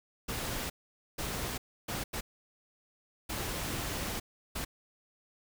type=noise bursts at uneven times; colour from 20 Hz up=pink; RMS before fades=-36 dBFS; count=6; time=0.28-0.7 / 1.18-1.58 / 1.88-2.04 / 2.13-2.21 / 3.29-4.2 / 4.55-4.65 s; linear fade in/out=10 ms; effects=none